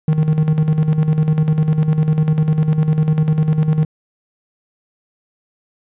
triangle tone with tremolo, 155.56 Hz, D#3, in tune, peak -8 dBFS, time 0.08-3.85 s, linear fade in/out 2 ms, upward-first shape square, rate 10 Hz, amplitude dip 60%, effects resampled to 8000 Hz

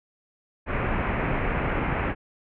pink low-pass noise, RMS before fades -26 dBFS, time 0.66-2.15 s, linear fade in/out 50 ms, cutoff 2500 Hz, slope 48 dB/octave, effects none

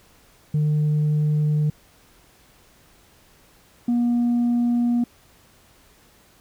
sine tone pair in turn, 150.9 / 239.5 Hz, D3 / A#3, +47 / +47 cents, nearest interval minor sixth, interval 800 cents, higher second, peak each -15 dBFS, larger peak neither, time 0.54-1.7 / 3.88-5.04 s, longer neither, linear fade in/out 5 ms, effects tanh soft clip ceiling -16 dBFS + pink hiss -55 dBFS RMS until 6.4 s

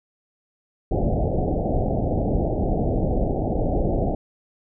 pink low-pass noise, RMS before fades -22 dBFS, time 0.91-4.15 s, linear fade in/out 5 ms, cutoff 780 Hz, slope 96 dB/octave, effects none

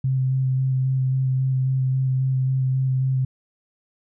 sine tone with vibrato, 131.2 Hz, C3, 5 cents sharp, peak -18 dBFS, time 0.04-3.25 s, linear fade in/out 5 ms, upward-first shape square, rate 3.7 Hz, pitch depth 11 cents each way, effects none

